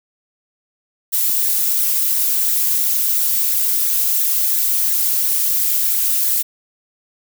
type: noise with flanger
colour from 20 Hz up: violet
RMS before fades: -17 dBFS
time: 1.12-6.43 s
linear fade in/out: 20 ms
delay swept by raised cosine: 0.5 to 6.2 ms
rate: 2.9 Hz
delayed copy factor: +1
effects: none